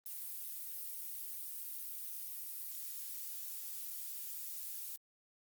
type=noise; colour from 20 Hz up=violet; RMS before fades=-44 dBFS; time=0.06-4.96 s; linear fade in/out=0 ms; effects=Opus 32 kbps